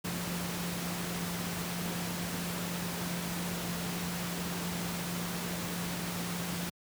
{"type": "tone in noise", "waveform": "sine", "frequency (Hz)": 174.61, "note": "F3", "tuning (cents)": 0, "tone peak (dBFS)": -36, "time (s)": [0.04, 6.7], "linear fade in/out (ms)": 10, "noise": "pink", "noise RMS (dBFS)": -37, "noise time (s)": [0.04, 6.7], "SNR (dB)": -2, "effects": ["high-pass 100 Hz 12 dB/octave"]}